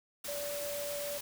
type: tone in noise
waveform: sine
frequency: 578 Hz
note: D5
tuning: 28 cents flat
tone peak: -37 dBFS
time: 0.28-1.18 s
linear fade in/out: 5 ms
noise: white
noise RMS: -41 dBFS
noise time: 0.24-1.21 s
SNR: +1 dB
effects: none

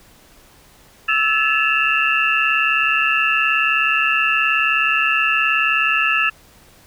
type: tone cluster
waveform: sine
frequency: 1314 / 1721 / 2619 / 2758 Hz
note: E6 / A6 / E7 / F7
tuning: -6 / -39 / -12 / -22 cents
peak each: -20 dBFS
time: 1.08-6.3 s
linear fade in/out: 10 ms
effects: pink hiss -49 dBFS RMS until 6.86 s

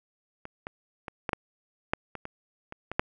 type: clicks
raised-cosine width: 0.5 ms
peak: -24 / -20 / -21 / -14 / -11 / -9 / -22 / -22 / -24 / -19 / -7 dBFS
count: 11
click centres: 0.454 / 0.669 / 1.082 / 1.292 / 1.332 / 1.935 / 2.153 / 2.254 / 2.724 / 2.916 / 2.995 s
effects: none

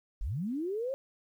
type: linear sweep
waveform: sine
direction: up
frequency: 30.87 to 553 Hz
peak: -31 dBFS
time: 0.21-0.94 s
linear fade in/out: 0 ms
effects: 11-bit

